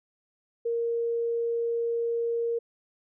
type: tone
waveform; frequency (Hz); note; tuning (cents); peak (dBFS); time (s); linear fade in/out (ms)
sine; 466.2; A#4; 0; -25; 0.65-2.59; 10
effects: none